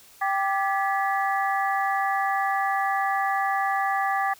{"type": "harmonic tone with a mistuned harmonic", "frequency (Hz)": 392, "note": "G4", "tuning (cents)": 0, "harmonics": [2, 3, 4, 5], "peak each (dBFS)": [-24, -28, -30, -32], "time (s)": [0.21, 4.34], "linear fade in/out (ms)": 10, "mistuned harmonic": 4, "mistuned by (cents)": 140, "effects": ["white hiss -52 dBFS RMS until 4.39 s"]}